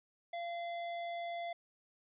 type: tone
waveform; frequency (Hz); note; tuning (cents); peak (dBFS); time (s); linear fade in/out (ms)
square; 687; F5; -29; -39; 0.33-1.53; 5
effects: resampled to 8000 Hz